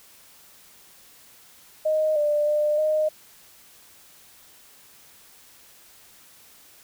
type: tone with pitch steps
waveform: sine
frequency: 621 / 593 / 599 / 617 Hz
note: D#5 / D5 / D5 / D#5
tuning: -3 / +17 / +34 / -15 cents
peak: -19 dBFS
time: 1.85-3.09 s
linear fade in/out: 10 ms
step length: 310 ms
effects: white hiss -52 dBFS RMS until 6.83 s